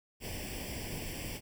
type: noise with comb filter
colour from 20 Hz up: pink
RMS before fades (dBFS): -40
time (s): 0.2-1.41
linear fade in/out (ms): 50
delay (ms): 0.38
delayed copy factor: +0.85
effects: none